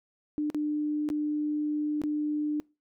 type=tone with dropouts; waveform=sine; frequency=299.4 Hz; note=D4; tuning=33 cents sharp; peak=-26 dBFS; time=0.38-2.6 s; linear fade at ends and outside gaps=0 ms; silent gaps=0.501-0.546 / 1.089-1.101 / 2.017-2.037 s; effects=noise-tail reverb RT60 0.3 s tail -26 dB re dry